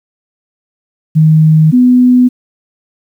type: tone pair in turn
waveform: sine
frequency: 156.8 / 249.4 Hz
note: D#3 / B3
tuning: +14 / +17 cents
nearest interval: minor sixth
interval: 803 cents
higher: second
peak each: -3 dBFS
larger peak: neither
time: 1.15-1.72 / 1.72-2.29 s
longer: neither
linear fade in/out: 20 ms
effects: 7-bit